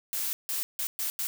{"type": "noise bursts at uneven times", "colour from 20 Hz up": "blue", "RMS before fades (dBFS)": -31, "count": 5, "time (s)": [[0.13, 0.33], [0.49, 0.63], [0.79, 0.87], [0.99, 1.1], [1.19, 1.27]], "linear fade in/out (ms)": 0, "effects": []}